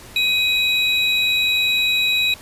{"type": "tone pair together", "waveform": "triangle", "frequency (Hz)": [2511, 3890], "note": ["D#7", "B7"], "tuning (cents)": [15, -27], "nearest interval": "minor sixth", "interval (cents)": 758, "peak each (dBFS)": -17, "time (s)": [0.16, 2.34], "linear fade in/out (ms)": 2, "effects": ["pink hiss -41 dBFS RMS until 2.41 s", "resampled to 32000 Hz"]}